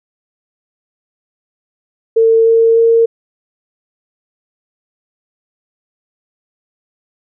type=tone with pitch steps; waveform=sine; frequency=451.8 / 455.2 / 458.6 Hz; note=A4 / A#4 / A#4; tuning=+46 / -41 / -28 cents; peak=-6 dBFS; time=2.16-3.06 s; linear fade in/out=10 ms; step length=300 ms; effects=none